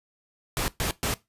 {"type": "noise bursts", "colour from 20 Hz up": "pink", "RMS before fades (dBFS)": -27, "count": 3, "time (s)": [0.57, 1.14], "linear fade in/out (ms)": 0, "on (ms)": 110, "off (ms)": 120, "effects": ["noise-tail reverb RT60 0.2 s tail -19 dB re dry", "resampled to 32000 Hz"]}